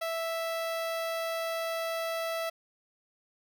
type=tone with notch filter; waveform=sawtooth; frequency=659 Hz; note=E5; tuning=1 cent flat; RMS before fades=-33 dBFS; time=0.01-2.5 s; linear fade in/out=10 ms; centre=7500 Hz; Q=1.8; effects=none